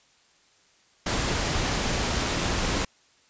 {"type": "noise", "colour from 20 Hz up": "pink", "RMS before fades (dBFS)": -26, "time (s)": [1.06, 2.85], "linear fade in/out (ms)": 5, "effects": ["white hiss -61 dBFS RMS until 3.29 s", "resampled to 16000 Hz"]}